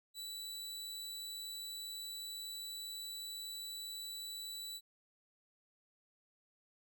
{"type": "tone", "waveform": "sawtooth", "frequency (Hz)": 3951, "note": "B7", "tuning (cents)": 0, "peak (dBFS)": -40, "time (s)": [0.14, 4.81], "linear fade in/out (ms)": 50, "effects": []}